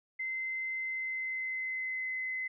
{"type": "tone with pitch glide", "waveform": "sine", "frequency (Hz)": [2067, 2042], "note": ["C7", "C7"], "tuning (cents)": [-22, -43], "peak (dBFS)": -33, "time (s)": [0.19, 2.48], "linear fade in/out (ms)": 10, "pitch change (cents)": -21, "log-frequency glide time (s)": [0.75, 2.15], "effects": []}